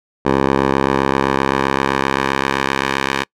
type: tone with band-pass filter sweep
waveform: 10% pulse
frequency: 67.7 Hz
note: C#2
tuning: 40 cents flat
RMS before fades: -17 dBFS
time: 0.25-3.24 s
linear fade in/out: 10 ms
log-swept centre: 650 to 2000 Hz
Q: 0.77
effects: noise-tail reverb RT60 0.1 s tail -26 dB re dry